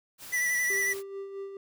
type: noise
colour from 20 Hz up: white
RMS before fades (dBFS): -44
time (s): 0.18-1.03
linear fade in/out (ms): 50
type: tone with vibrato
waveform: square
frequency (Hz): 1968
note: B6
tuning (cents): -7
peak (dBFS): -26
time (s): 0.32-0.94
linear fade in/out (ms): 20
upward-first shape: sine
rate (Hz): 11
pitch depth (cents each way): 27
type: tone with tremolo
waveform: triangle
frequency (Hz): 393.2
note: G4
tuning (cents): +5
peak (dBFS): -32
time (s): 0.7-1.57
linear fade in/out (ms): 2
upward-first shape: sine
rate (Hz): 4.6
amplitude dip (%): 50
effects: none